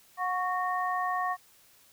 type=tone cluster; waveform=sine; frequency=728 / 1109 / 1843 Hz; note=F#5 / C#6 / A#6; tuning=-28 / 0 / -20 cents; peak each=-31 / -30 / -36 dBFS; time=0.17-1.37 s; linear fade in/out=50 ms; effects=white hiss -60 dBFS RMS until 1.92 s